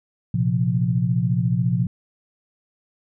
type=chord; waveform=sine; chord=Bb suspended second; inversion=none; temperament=equal; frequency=116.54 / 130.81 / 174.61 Hz; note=Bb2 / C3 / F3; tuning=0 / 0 / 0 cents; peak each=-22 dBFS; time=0.34-1.87 s; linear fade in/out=5 ms; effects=none